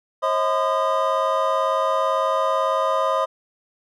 triangle tone cluster, 538 / 636 / 1019 / 1225 Hz, C5 / D#5 / C6 / D#6, +48 / +38 / -46 / -27 cents, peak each -22 dBFS, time 0.22-3.26 s, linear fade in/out 20 ms, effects none

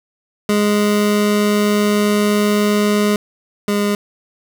25% pulse tone pair in turn, 207.7 / 205.1 Hz, G#3 / G#3, 0 / -21 cents, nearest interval unison, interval 21 cents, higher first, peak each -9 / -11 dBFS, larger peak first, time 0.49-3.16 / 3.68-3.95 s, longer first, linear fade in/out 2 ms, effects none

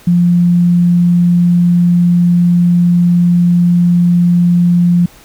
sine tone, 174.61 Hz, F3, in tune, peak -6 dBFS, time 0.07-5.06 s, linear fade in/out 5 ms, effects pink hiss -41 dBFS RMS until 5.24 s

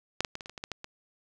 clicks, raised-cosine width 0.2 ms, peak -10 / -12 / -19 / -23 / -25 / -28 / -23 / -18 / -17 / -23 dBFS, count 10, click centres 0.206 / 0.248 / 0.354 / 0.408 / 0.459 / 0.496 / 0.578 / 0.639 / 0.717 / 0.844 s, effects none

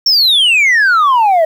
sine exponential sweep, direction down, 5560 to 622.3 Hz, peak -4 dBFS, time 0.06-1.45 s, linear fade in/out 5 ms, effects tanh soft clip ceiling -6 dBFS + 7-bit

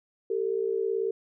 sine tone pair together, 390.7 / 449.1 Hz, G4 / A4, -6 / +35 cents, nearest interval major second, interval 241 cents, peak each -28 dBFS, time 0.3-1.11 s, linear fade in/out 5 ms, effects none

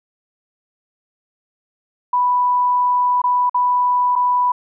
sine tone with dropouts, 987.8 Hz, B5, in tune, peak -13 dBFS, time 2.13-4.52 s, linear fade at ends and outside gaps 5 ms, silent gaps 3.218-3.239 / 3.496-3.544 / 4.155-4.16 s, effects none

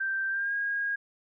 sine tone with pitch glide, 1568 to 1632.7 Hz, G6 to G#6, 0 to -30 cents, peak -27 dBFS, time 0-0.96 s, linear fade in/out 10 ms, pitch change +70 cents, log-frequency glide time 0.29-0.54 s, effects none

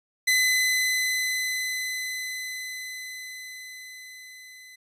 sawtooth tone with level ramp, 2019 Hz, B6, 38 cents sharp, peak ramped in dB -15 to -42 dBFS, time 0.27-4.76 s, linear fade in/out 10 ms, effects resampled to 32000 Hz

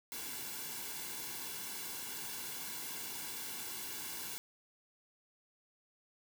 white noise with comb filter, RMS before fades -43 dBFS, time 0.12-4.38 s, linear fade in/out 0 ms, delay 1.6 ms, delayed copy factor -0.7, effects none

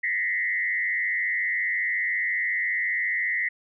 sine tone with frequency modulation, 1975.5 Hz, B6, in tune, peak -23 dBFS, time 0.03-3.49 s, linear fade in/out 10 ms, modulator 94.5 Hz, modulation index 1.4, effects none

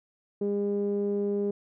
sawtooth tone with low-pass filter, 202.8 Hz, G#3, 41 cents flat, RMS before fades -28 dBFS, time 0.41-1.51 s, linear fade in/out 5 ms, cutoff 410 Hz, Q 3.8, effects none

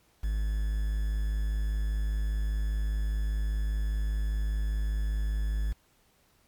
triangle tone with quantisation, 52.5 Hz, G#1, 19 cents sharp, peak -24 dBFS, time 0.23-5.73 s, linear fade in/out 10 ms, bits 8, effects pink hiss -66 dBFS RMS until 6.47 s + MP3 96 kbps

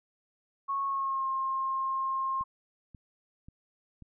sine tone with pitch glide, 1100 to 1065.6 Hz, C#6 to C6, -14 to +31 cents, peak -28 dBFS, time 0.68-2.44 s, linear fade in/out 20 ms, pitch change -55 cents, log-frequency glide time 0.85-1.27 s
click train, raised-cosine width 5 ms, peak -36 dBFS, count 4, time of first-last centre 2.41-4.023 s, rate 1.86 Hz
effects none

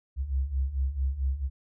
sine beating tone pair, 64.3 / 68.8 Hz, C2 / C#2, -30 / -12 cents, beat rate 4.5 Hz, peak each -31 / -27 dBFS, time 0.16-1.5 s, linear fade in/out 50 ms, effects none

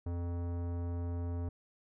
sine tone with tanh clipping, 86.5 Hz, F2, 16 cents flat, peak -36 dBFS, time 0.06-1.49 s, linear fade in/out 5 ms, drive 18 dB, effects none

